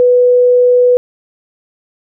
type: tone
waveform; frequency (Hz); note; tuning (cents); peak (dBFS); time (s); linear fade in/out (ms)
sine; 493.9; B4; 0; -5; 0-0.97; 0
effects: none